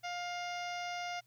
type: harmonic tone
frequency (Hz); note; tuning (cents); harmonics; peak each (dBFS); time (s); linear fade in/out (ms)
706; F5; +19; 1 / 2 / 3 / 4 / 5 / 6 / 7 / 8 / 9; -39 / -46 / -44 / -49 / -53 / -58 / -52 / -54 / -58; 0.03-1.21; 20
effects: added 120 Hz sine -70 dBFS peak until 1.26 s + white hiss -73 dBFS RMS until 1.26 s